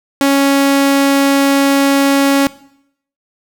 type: tone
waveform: sawtooth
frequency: 277.2 Hz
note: C#4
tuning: in tune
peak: -5 dBFS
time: 0.21-2.47 s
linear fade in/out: 0 ms
effects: noise-tail reverb RT60 0.7 s tail -19 dB re dry